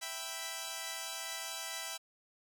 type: chord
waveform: 5% pulse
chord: E minor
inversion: none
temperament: equal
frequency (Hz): 659.3 / 784 / 987.8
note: E5 / G5 / B5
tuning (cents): 0 / 0 / 0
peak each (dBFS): -32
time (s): 0.01-1.98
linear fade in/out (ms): 20
effects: none